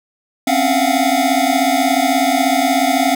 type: tone cluster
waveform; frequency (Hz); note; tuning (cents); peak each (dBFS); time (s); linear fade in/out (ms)
square; 260.9 / 277.4 / 680 / 712 / 746; C4 / C#4 / F5 / F5 / F#5; -5 / +1 / -46 / +33 / +14; -20; 0.47-3.15; 5
effects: none